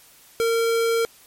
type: tone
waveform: square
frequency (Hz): 459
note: A#4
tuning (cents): -27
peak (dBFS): -19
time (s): 0.4-1.05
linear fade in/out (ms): 0
effects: white hiss -51 dBFS RMS until 1.26 s + MP3 64 kbps